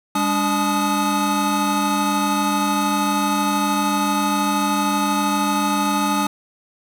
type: tone cluster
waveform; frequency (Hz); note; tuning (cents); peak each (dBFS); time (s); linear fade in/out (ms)
square; 202.5 / 290.3 / 858 / 1242; G#3 / D4 / A5 / D#6; -43 / -20 / -44 / -3; -24; 0.15-6.27; 5
effects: none